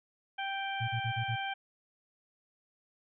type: harmonic tone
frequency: 784 Hz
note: G5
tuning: in tune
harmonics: 1 / 2 / 3 / 4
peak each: -36 / -39 / -41 / -42 dBFS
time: 0.38-1.54 s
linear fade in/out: 10 ms
type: tone bursts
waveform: sine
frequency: 116.54 Hz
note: A#2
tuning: in tune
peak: -31 dBFS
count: 5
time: 0.8-1.363 s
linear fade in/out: 20 ms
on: 83 ms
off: 37 ms
effects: none